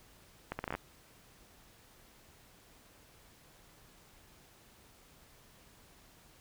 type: accelerating click train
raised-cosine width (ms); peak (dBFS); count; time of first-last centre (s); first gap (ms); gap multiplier
0.5; -21; 8; 0.52-0.751; 70; 0.73
effects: pink hiss -61 dBFS RMS until 6.4 s